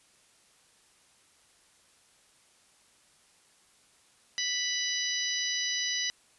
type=harmonic tone; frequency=987.8 Hz; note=B5; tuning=in tune; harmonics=2 / 3 / 4 / 5 / 6; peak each=-35 / -35 / -35 / -35 / -35 dBFS; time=4.38-6.1 s; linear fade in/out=0 ms; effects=white hiss -63 dBFS RMS until 6.38 s + resampled to 24000 Hz